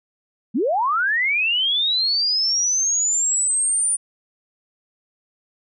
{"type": "linear sweep", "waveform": "sine", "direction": "up", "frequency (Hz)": [185, 9397], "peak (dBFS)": -17, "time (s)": [0.54, 3.97], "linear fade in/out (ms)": 20, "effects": []}